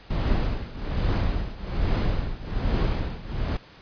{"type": "noise with tremolo", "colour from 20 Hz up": "brown", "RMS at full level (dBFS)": -21, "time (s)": [0.1, 3.57], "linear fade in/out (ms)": 5, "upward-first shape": "triangle", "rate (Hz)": 1.2, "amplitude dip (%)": 90, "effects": ["pink hiss -49 dBFS RMS until 3.81 s", "resampled to 11025 Hz"]}